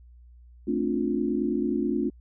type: chord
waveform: sine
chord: D minor seventh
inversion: second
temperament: just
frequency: 220.2 / 264.3 / 293.7 / 352.4 Hz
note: A3 / C4 / D4 / F4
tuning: +2 / +18 / 0 / +16 cents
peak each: -29 dBFS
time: 0.67-2.1 s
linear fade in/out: 10 ms
effects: added 60 Hz sine -48 dBFS peak until 2.2 s